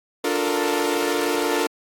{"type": "chord", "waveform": "sawtooth", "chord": "Bb major seventh", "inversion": "first", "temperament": "equal with one note detuned", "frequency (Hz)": [293.7, 353.3, 440, 466.2], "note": ["D4", "F4", "A4", "Bb4"], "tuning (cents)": [0, 20, 0, 0], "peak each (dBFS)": -22, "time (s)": [0.24, 1.67], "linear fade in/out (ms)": 5, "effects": ["AAC 64 kbps"]}